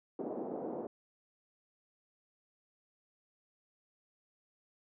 pink band-pass noise, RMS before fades -40 dBFS, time 0.19-0.87 s, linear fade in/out 2 ms, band 240 to 680 Hz, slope 24 dB/octave, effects none

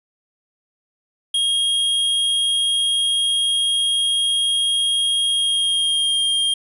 square tone with pitch glide, 3258 to 3215 Hz, G#7 to G7, -34 to +43 cents, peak -17 dBFS, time 1.34-6.54 s, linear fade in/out 5 ms, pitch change -23 cents, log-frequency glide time 5.3-6.21 s, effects resampled to 24000 Hz + 9-bit

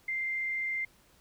sine tone with frequency modulation, 2093 Hz, C7, in tune, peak -30 dBFS, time 0.08-0.85 s, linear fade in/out 5 ms, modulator 35.4 Hz, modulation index 0.4, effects pink hiss -63 dBFS RMS until 1.2 s

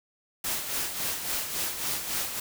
white noise with tremolo, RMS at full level -29 dBFS, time 0.44-2.4 s, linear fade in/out 5 ms, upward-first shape sine, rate 3.6 Hz, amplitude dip 55%, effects none

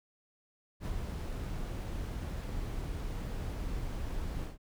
brown noise with ADSR envelope, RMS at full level -34 dBFS, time 0.8-4.58 s, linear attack 58 ms, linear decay 51 ms, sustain -3 dB, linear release 140 ms, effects none

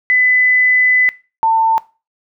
sine tone pair in turn, 2005 / 896.2 Hz, B6 / A5, +26 / +32 cents, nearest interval octave + major second, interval 1394 cents, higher first, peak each -9 dBFS, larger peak neither, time 0.1-1.09 / 1.43-1.78 s, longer first, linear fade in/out 0 ms, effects noise-tail reverb RT60 0.3 s tail -19 dB re dry

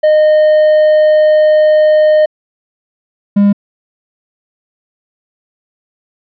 triangle tone pair in turn, 614 / 202.3 Hz, D#5 / G#3, -23 / -45 cents, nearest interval octave + perfect fifth, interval 1922 cents, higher first, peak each -3 / -3 dBFS, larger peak neither, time 0.03-2.26 / 3.36-3.53 s, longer first, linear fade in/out 10 ms, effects resampled to 11025 Hz

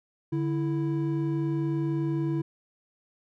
triangle tone pair together, 145.64 / 329.6 Hz, D3 / E4, -14 / 0 cents, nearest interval octave + major second, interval 1414 cents, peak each -26 dBFS, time 0.32-2.42 s, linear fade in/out 10 ms, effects none

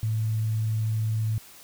sine tone with vibrato, 110 Hz, A2, in tune, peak -23 dBFS, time 0.03-1.38 s, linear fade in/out 0 ms, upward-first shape triangle, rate 20 Hz, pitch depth 18 cents each way, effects white hiss -49 dBFS RMS until 1.63 s

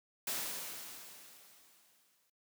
white noise with exponential decay, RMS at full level -36 dBFS, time 0.27-2.3 s, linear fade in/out 5 ms, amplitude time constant 440 ms, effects noise-tail reverb RT60 0.2 s tail -25 dB re dry + high-pass 150 Hz 12 dB/octave

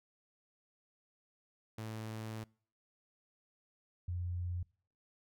sawtooth / sine tone pair in turn, 110.2 / 88.35 Hz, A2 / F2, +3 / +21 cents, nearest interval major third, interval 382 cents, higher first, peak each -37 / -35 dBFS, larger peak second, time 1.78-2.44 / 4.08-4.63 s, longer first, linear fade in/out 5 ms, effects noise-tail reverb RT60 0.5 s tail -25 dB re dry

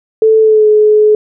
sine tone with pitch glide, 440 to 425.5 Hz, A4 to G#4, 0 to +42 cents, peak -4 dBFS, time 0.22-1.15 s, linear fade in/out 2 ms, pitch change -58 cents, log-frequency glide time 0.4-0.68 s, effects none

